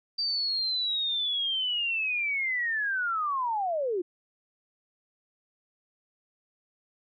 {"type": "linear sweep", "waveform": "sine", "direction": "down", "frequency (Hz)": [4678, 335.5], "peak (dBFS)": -26, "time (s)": [0.18, 4.02], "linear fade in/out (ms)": 10, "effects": []}